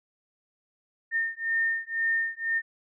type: beating tone pair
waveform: sine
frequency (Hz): 1819 / 1821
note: A#6 / A#6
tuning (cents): -43 / -41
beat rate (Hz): 2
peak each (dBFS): -28 / -28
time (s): 1.11-2.62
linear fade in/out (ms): 50
effects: none